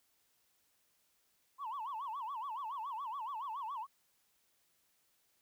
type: tone with vibrato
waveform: sine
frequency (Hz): 995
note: B5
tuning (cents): +13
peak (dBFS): -37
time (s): 1.58-3.87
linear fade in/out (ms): 50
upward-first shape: sine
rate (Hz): 7.1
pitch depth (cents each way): 250
effects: tanh soft clip ceiling -36 dBFS + white hiss -75 dBFS RMS until 5.41 s